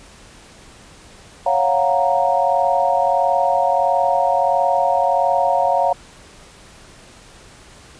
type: chord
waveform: sine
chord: Gb major seventh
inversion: second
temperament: equal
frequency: 554.4 / 698.5 / 740 / 932.3 Hz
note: Db5 / F5 / Gb5 / Bb5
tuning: 0 / 0 / 0 / 0 cents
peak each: -20 / -18 / -20 / -20 dBFS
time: 1.46-5.93 s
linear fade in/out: 5 ms
effects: pink hiss -44 dBFS RMS until 7.99 s + resampled to 22050 Hz